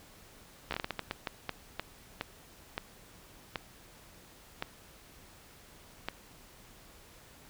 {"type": "slowing click train", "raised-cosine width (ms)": 0.3, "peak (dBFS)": -17, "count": 17, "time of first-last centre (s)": [0.71, 6.086], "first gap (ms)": 13, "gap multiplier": 1.37, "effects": ["pink hiss -56 dBFS RMS until 7.49 s"]}